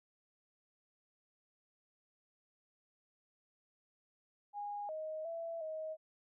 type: tone with pitch steps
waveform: sine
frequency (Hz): 821 / 626 / 666 / 630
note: G#5 / D#5 / E5 / D#5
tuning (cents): -20 / +10 / +18 / +21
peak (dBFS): -39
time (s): 4.53-5.97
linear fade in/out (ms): 50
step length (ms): 360
effects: none